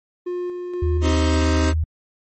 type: tone with tremolo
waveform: triangle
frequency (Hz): 356.4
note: F4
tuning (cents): +35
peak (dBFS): -21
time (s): 0.26-1.11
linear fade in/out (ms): 10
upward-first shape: square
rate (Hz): 2.1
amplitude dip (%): 35
type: tone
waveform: sine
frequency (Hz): 79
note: D#2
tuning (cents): +27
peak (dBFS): -17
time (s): 0.82-1.84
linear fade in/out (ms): 5
type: chord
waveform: sawtooth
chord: C minor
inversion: none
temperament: just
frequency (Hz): 261.6 / 314 / 392.4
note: C4 / Eb4 / G4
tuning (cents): 0 / +16 / +2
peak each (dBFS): -19 / -18 / -23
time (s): 1.01-1.74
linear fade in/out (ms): 50
effects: MP3 32 kbps